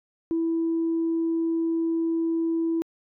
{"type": "tone", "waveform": "sine", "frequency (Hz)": 329.6, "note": "E4", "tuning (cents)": 0, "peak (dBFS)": -21, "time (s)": [0.31, 2.82], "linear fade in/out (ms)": 0, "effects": ["tanh soft clip ceiling -18 dBFS"]}